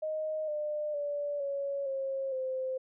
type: tone with pitch steps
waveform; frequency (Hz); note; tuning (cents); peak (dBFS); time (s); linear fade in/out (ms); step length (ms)
sine; 622.3 / 600.4 / 579.3 / 558.9 / 539.2 / 520.3; D#5 / D5 / D5 / C#5 / C#5 / C5; 0 / +38 / -24 / +14 / -48 / -10; -31; 0.02-2.78; 10; 460
effects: none